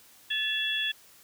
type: tone cluster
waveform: sine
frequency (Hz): 1735 / 2699 / 3379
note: A6 / E7 / G#7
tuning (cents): -25 / +40 / +29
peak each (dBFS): -32 / -33 / -29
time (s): 0.3-0.92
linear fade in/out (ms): 10
effects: white hiss -56 dBFS RMS until 1.23 s

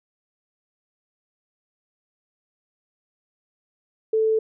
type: tone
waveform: sine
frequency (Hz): 440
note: A4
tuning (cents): 0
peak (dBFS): -17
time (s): 4.13-4.39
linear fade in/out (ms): 5
effects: none

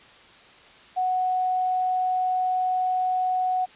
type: tone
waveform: sine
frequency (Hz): 739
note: F#5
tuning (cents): -2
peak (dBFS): -21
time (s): 0.96-3.66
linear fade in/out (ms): 20
effects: white hiss -50 dBFS RMS until 3.75 s + resampled to 8000 Hz

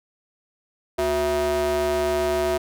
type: ring-modulated tone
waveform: square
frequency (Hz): 147.4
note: D3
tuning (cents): +7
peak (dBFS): -18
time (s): 0.98-2.58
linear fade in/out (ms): 10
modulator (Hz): 514
effects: none

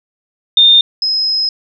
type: tone pair in turn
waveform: sine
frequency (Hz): 3631 / 5113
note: A#7 / D#8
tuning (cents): -46 / +46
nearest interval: tritone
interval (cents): 592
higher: second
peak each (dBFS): -4 / -12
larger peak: first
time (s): 0.57-0.81 / 1.02-1.49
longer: second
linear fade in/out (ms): 2
effects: none

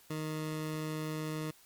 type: tone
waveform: 20% pulse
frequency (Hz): 155.56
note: D#3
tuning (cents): 0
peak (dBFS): -30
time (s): 0.1-1.51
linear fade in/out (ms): 5
effects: white hiss -61 dBFS RMS until 1.65 s + MP3 96 kbps

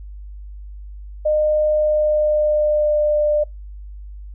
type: tone with pitch glide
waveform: sine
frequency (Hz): 609 to 597.5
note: D#5 to D5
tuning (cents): -37 to +30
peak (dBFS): -14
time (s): 1.25-3.44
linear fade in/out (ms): 10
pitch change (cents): -33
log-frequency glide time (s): 1.7-3.27
effects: noise-tail reverb RT60 0.2 s tail -25 dB re dry + added 50 Hz sine -32 dBFS peak until 4.34 s

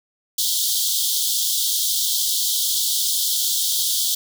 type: high-pass noise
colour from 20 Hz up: pink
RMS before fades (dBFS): -21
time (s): 0.38-4.15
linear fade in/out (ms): 5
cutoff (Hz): 3200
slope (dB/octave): 96
effects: none

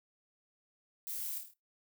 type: noise with echo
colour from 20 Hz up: violet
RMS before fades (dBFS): -41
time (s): 1.07-1.38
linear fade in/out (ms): 0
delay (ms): 26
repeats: 6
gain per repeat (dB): -4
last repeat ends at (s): 1.536
effects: noise-tail reverb RT60 0.2 s tail -19 dB re dry

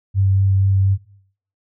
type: tone with vibrato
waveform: sine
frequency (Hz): 97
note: G2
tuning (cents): -18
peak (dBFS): -12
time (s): 0.14-0.98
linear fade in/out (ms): 50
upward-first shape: sine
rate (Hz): 4.2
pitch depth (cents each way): 10
effects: noise-tail reverb RT60 0.6 s tail -20 dB re dry

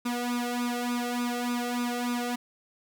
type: tone with flanger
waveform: sawtooth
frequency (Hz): 242.7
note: B3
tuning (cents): -30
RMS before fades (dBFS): -30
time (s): 0.05-2.36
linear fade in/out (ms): 10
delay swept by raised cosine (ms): 0.8 to 1.54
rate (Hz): 3.4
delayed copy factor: +0.95
effects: none

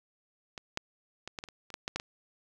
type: clicks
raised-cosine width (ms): 0.2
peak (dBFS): -23 / -14 / -22 / -20 / -23 / -30 / -30 / -19 / -16 / -15 / -20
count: 11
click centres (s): 0.578 / 0.774 / 1.276 / 1.388 / 1.439 / 1.487 / 1.703 / 1.741 / 1.879 / 1.96 / 1.999
effects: 9-bit

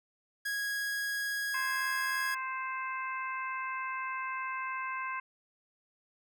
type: tone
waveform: 45% pulse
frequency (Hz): 1653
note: G#6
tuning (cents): -9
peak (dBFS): -32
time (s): 0.45-2.35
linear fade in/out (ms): 10
type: harmonic tone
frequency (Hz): 523.3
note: C5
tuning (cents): 0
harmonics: 2 / 3 / 4 / 5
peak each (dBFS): -36 / -40 / -42 / -44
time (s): 1.54-5.2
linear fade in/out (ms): 5
effects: none

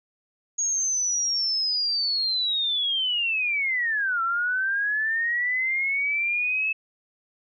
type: linear two-way sweep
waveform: sine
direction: down then up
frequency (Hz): 6645 to 1337 to 2613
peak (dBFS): -22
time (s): 0.58-6.73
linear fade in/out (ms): 10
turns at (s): 4.22
effects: none

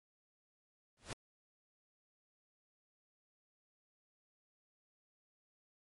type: noise with exponential growth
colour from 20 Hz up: pink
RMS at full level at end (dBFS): -39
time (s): 0.97-1.13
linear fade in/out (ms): 2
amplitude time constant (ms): 34
effects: low-pass 10000 Hz 12 dB/octave + MP3 48 kbps

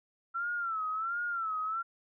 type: tone with vibrato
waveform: sine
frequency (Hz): 1343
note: E6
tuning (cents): +32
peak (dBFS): -31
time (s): 0.34-1.83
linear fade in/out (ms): 20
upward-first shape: sine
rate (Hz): 1.4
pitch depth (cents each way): 110
effects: none

